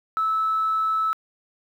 sine tone, 1306 Hz, E6, 17 cents flat, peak -19 dBFS, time 0.17-1.13 s, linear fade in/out 0 ms, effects tanh soft clip ceiling -15 dBFS + 9-bit

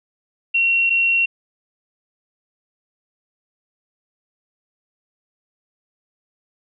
sine tone pair in turn, 2734 / 2734 Hz, F7 / F7, -37 / -37 cents, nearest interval unison, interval 0 cents, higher neither, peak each -14 dBFS, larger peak neither, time 0.54-0.9 / 0.9-1.26 s, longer neither, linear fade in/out 10 ms, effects none

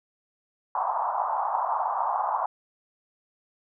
pink band-pass noise, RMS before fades -27 dBFS, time 0.75-2.46 s, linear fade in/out 2 ms, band 740 to 1100 Hz, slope 48 dB/octave, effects none

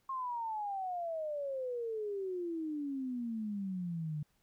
sine exponential sweep, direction down, 1078 to 146.83 Hz, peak -35 dBFS, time 0.09-4.23 s, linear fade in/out 5 ms, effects pink hiss -75 dBFS RMS until 4.42 s

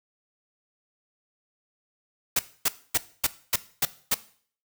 white noise bursts, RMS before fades -22 dBFS, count 7, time 2.36-4.144 s, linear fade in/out 5 ms, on 32 ms, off 260 ms, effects noise-tail reverb RT60 0.5 s tail -17 dB re dry

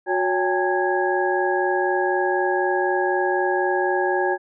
sine tone cluster, 365.1 / 561 / 801 / 885 / 1655 Hz, F#4 / C#5 / G5 / A5 / G#6, -23 / +21 / +37 / +10 / -6 cents, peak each -22 / -27 / -24 / -28 / -26 dBFS, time 0.06-4.38 s, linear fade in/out 50 ms, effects none

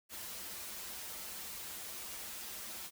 white noise with comb filter, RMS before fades -45 dBFS, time 0.09-2.91 s, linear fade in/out 50 ms, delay 7.2 ms, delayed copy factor -0.95, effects none

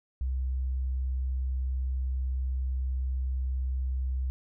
sine tone, 64.6 Hz, C2, 21 cents flat, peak -27 dBFS, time 0.21-4.3 s, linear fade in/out 0 ms, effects none

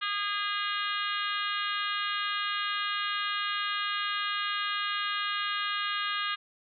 harmonic tone, 408.9 Hz, G#4, 27 cents flat, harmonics 3 / 4 / 5 / 6 / 7 / 8 / 9 / 10, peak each -33 / -35 / -39 / -42 / -37 / -38 / -39 / -44 dBFS, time 0.01-6.36 s, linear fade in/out 20 ms, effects none

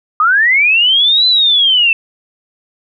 sine linear two-way sweep, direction up then down, 1200 to 4056 to 2632 Hz, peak -7 dBFS, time 0.2-1.93 s, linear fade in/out 2 ms, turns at 1.27 s, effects none

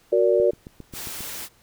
sine chord, Gb augmented, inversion none, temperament equal with one note detuned, 370 / 466.2 / 580.2 Hz, Gb4 / Bb4 / D5, 0 / 0 / -21 cents, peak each -20 dBFS, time 0.12-0.51 s, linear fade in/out 10 ms
click train, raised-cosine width 3 ms, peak -25 dBFS, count 7, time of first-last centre 0.4-1.206 s, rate 7.44 Hz
white noise, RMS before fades -34 dBFS, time 0.92-1.49 s, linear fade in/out 50 ms
effects pink hiss -58 dBFS RMS until 1.62 s

